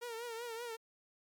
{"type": "tone with vibrato", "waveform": "sawtooth", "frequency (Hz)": 466.2, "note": "A#4", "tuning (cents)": 0, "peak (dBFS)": -37, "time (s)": [0.01, 0.77], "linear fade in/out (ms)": 20, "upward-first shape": "triangle", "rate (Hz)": 5.2, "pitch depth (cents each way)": 87, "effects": ["MP3 96 kbps"]}